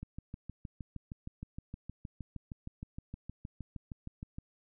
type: click train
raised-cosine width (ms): 5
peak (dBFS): -29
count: 29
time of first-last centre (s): 0.03-4.385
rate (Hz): 6.43
effects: none